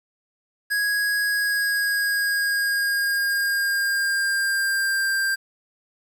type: tone with pitch glide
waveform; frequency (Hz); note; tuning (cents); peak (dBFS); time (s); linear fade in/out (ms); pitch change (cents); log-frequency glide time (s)
square; 1658 to 1585; G#6 to G6; -3 to +19; -21; 0.7-5.36; 20; -78; 1.25-5.1
effects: 9-bit